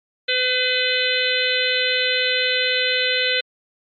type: harmonic tone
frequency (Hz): 506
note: B4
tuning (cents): +42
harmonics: 1 / 3 / 4 / 5 / 6 / 7 / 8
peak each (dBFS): -25 / -25 / -25 / -25 / -25 / -25 / -25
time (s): 0.28-3.41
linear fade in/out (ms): 10
effects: MP3 48 kbps